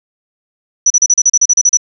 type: tone bursts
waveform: sine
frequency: 5920 Hz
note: F#8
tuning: in tune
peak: -5 dBFS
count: 12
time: 0.86-1.772 s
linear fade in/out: 5 ms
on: 43 ms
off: 36 ms
effects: none